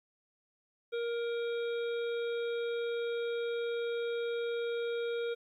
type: harmonic tone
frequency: 469.4 Hz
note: A#4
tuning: 12 cents sharp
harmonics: 1 / 3 / 5 / 7 / 8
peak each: -32 / -44 / -49 / -51 / -50 dBFS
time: 0.92-5.35 s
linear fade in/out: 20 ms
effects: 12-bit